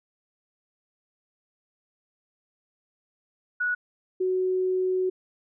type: tone pair in turn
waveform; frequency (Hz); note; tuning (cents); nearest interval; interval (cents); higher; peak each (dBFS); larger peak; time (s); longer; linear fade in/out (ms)
sine; 1466 / 371.1; F#6 / F#4; -16 / +5; 2 octaves; 2379; first; -23 / -22; second; 3.6-3.75 / 4.2-5.1; second; 10
effects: none